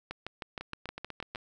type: two click trains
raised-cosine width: 0.3 ms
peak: -23 / -21 dBFS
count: 7 / 9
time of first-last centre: 0.61-1.35 / 0.11-1.358 s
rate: 8.11 / 6.41 Hz
effects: none